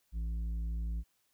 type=tone with tanh clipping; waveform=sine; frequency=56.1 Hz; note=A1; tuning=34 cents sharp; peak=-34 dBFS; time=0.12-1.04 s; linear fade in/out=50 ms; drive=7 dB; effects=white hiss -75 dBFS RMS until 1.33 s